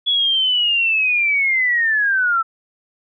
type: linear sweep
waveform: sine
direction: down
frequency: 3400 to 1313 Hz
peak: -14 dBFS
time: 0.06-2.43 s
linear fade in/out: 20 ms
effects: none